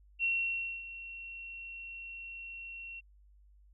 sine tone with ADSR envelope, 2727 Hz, F7, 42 cents flat, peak -27 dBFS, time 0.19-3.01 s, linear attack 45 ms, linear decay 590 ms, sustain -15 dB, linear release 21 ms, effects added 50 Hz sine -58 dBFS peak until 3.73 s

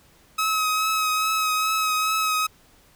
sawtooth tone with vibrato, 1277 Hz, D#6, 45 cents sharp, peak -17 dBFS, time 0.38-2.47 s, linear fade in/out 10 ms, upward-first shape triangle, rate 2.4 Hz, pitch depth 26 cents each way, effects pink hiss -56 dBFS RMS until 2.95 s

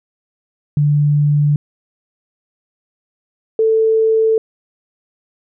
sine tone pair in turn, 146.83 / 443.3 Hz, D3 / A4, 0 / +13 cents, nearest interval octave + perfect fifth, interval 1913 cents, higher second, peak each -10 dBFS, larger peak neither, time 0.77-1.56 / 3.59-4.38 s, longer neither, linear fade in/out 2 ms, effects none

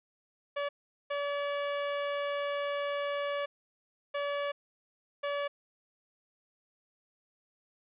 sawtooth tone bursts at uneven times, 572 Hz, D5, 46 cents flat, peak -27 dBFS, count 4, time 0.56-0.69 / 1.1-3.46 / 4.14-4.52 / 5.23-5.48 s, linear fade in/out 10 ms, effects resampled to 8000 Hz + 11-bit

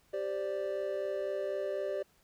triangle chord, G suspended fourth, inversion none, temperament equal, 392 / 523.3 / 587.3 Hz, G4 / C5 / D5, 0 / 0 / 0 cents, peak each -35 / -38 / -33 dBFS, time 0.13-2.03 s, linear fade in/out 10 ms, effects pink hiss -68 dBFS RMS until 2.23 s

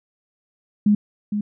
sine tone with echo, 207.7 Hz, G#3, in tune, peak -12 dBFS, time 0.86-0.95 s, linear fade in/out 5 ms, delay 460 ms, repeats 1, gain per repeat -8 dB, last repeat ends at 1.41 s, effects none

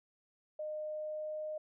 sine tone with pitch glide, 612 to 615.5 Hz, D#5 to D#5, -29 to -19 cents, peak -37 dBFS, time 0.59-1.58 s, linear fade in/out 5 ms, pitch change +10 cents, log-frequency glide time 0.84-1.46 s, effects none

